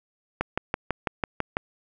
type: click train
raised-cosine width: 0.5 ms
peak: -9 dBFS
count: 8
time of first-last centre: 0.41-1.569 s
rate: 6.04 Hz
effects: none